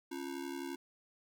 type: ring-modulated tone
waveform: square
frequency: 309.7 Hz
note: D#4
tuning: 8 cents flat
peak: -37 dBFS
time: 0.11-0.76 s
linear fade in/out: 10 ms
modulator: 35.8 Hz
effects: none